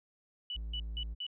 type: tone bursts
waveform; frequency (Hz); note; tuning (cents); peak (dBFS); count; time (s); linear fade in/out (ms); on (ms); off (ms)
sine; 2960; F#7; 0; -36; 4; 0.5-1.266; 2; 64; 170
type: tone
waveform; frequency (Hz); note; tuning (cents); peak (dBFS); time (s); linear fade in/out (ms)
triangle; 55; A1; 0; -35; 0.55-1.15; 20
effects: none